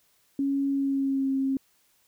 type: tone with pitch glide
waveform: sine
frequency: 276.8 to 268.8 Hz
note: C#4 to C4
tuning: -2 to +47 cents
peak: -23 dBFS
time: 0.39-1.57 s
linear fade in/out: 2 ms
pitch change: -51 cents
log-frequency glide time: 0.7-1.33 s
effects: white hiss -66 dBFS RMS until 2.07 s